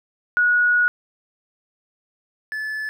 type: tone pair in turn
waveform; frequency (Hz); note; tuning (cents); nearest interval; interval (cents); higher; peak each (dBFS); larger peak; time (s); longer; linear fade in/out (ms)
sine / triangle; 1457 / 1732.7; F#6 / A6; -27 / -27; minor third; 300; second; -14 / -23; first; 0.37-0.88 / 2.52-2.89; first; 0
effects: none